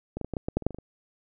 clicks, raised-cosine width 2 ms, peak -19 / -18 / -21 / -18 / -16 / -15 / -10 / -25 / -9 / -25 / -25 / -28 dBFS, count 12, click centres 0.17 / 0.213 / 0.246 / 0.337 / 0.368 / 0.485 / 0.57 / 0.623 / 0.666 / 0.707 / 0.746 / 0.786 s, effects none

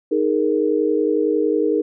sine chord, D# suspended fourth, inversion none, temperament equal, 311.1 / 415.3 / 466.2 Hz, D#4 / G#4 / A#4, 0 / 0 / 0 cents, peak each -20 dBFS, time 0.11-1.82 s, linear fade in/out 10 ms, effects none

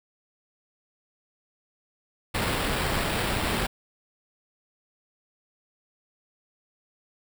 pink noise with sample-and-hold, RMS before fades -27 dBFS, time 2.34-3.67 s, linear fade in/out 10 ms, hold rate 6300 Hz, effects none

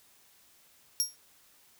25% pulse tone with exponential decay, 5600 Hz, F8, 4 cents sharp, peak -17 dBFS, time 1-1.16 s, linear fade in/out 0 ms, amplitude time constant 33 ms, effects white hiss -62 dBFS RMS until 1.79 s

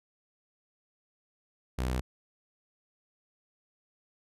sawtooth tone, 63 Hz, B1, 35 cents sharp, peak -25 dBFS, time 1.78-2.01 s, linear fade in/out 10 ms, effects resampled to 32000 Hz

